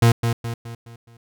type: tone with echo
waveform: 40% pulse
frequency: 116.54 Hz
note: A#2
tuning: in tune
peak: -10 dBFS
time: 0.02-0.12 s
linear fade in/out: 5 ms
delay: 210 ms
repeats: 5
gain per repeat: -7 dB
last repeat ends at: 1.17 s
effects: none